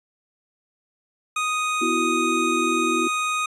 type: tone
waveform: 25% pulse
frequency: 1244.5 Hz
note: D#6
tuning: in tune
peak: -18 dBFS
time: 1.36-3.46 s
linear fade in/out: 5 ms
type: chord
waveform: sine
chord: B suspended fourth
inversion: none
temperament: equal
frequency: 246.9 / 329.6 / 370 Hz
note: B3 / E4 / F#4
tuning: 0 / 0 / 0 cents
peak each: -28 / -24 / -27 dBFS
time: 1.81-3.08 s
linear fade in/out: 10 ms
effects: resampled to 24000 Hz